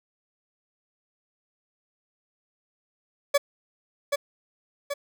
40% pulse tone with echo, 570 Hz, C#5, 48 cents sharp, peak -16 dBFS, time 3.34-3.38 s, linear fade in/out 10 ms, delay 780 ms, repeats 2, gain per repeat -5 dB, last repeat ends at 4.94 s, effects none

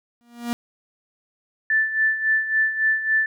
45% pulse tone with exponential growth, 237.6 Hz, A#3, 33 cents sharp, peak -20 dBFS, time 0.21-0.53 s, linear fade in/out 0 ms, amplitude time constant 68 ms
sine tone with tremolo, 1760 Hz, A6, in tune, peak -15 dBFS, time 1.7-3.26 s, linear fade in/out 2 ms, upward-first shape sine, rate 3.6 Hz, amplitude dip 70%
effects none

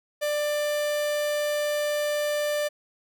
45% pulse tone, 592 Hz, D5, 14 cents sharp, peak -24 dBFS, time 0.21-2.69 s, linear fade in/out 20 ms, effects none

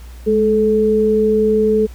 sine tone pair together, 210.1 / 434 Hz, G#3 / A4, +20 / -24 cents, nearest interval octave + minor second, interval 1256 cents, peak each -17 / -12 dBFS, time 0.26-1.87 s, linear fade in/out 20 ms, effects added 60 Hz sine -32 dBFS peak until 1.94 s + pink hiss -46 dBFS RMS until 1.94 s

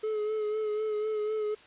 triangle tone with vibrato, 428.1 Hz, A4, 47 cents flat, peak -26 dBFS, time 0.03-1.55 s, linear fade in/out 10 ms, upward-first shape sine, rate 4 Hz, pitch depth 31 cents each way, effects white hiss -54 dBFS RMS until 1.66 s + resampled to 8000 Hz

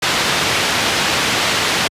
white low-pass noise, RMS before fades -17 dBFS, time 0.02-1.88 s, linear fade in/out 10 ms, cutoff 3800 Hz, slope 12 dB/octave, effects high-pass 80 Hz 12 dB/octave + resampled to 32000 Hz

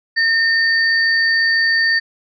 sine tone pair together, 1818 / 4584 Hz, A#6 / D8, -44 / -43 cents, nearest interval octave + major third, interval 1601 cents, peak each -13 / -20 dBFS, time 0.16-2 s, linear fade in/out 20 ms, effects none

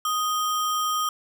sine tone with sample-and-hold, 1244.5 Hz, D#6, in tune, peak -22 dBFS, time 0.05-1.09 s, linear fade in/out 2 ms, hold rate 4410 Hz, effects none

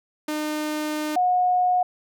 sawtooth / sine tone pair in turn, 304.1 / 725.8 Hz, D#4 / F#5, -40 / -34 cents, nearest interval octave + minor third, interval 1506 cents, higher second, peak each -21 / -17 dBFS, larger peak second, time 0.28-1.16 / 1.16-1.83 s, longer first, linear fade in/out 5 ms, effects none

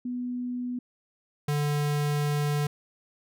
sine / square tone pair in turn, 246.9 / 146.81 Hz, B3 / D3, 0 / 0 cents, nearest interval major sixth, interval 900 cents, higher first, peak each -29 / -25 dBFS, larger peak second, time 0.05-0.79 / 1.48-2.67 s, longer second, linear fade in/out 5 ms, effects none

